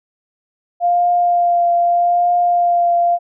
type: tone with vibrato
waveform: sine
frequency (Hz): 698.5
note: F5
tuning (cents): 0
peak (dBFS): -11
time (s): 0.8-3.19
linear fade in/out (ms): 50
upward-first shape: triangle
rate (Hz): 0.81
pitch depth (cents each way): 18
effects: none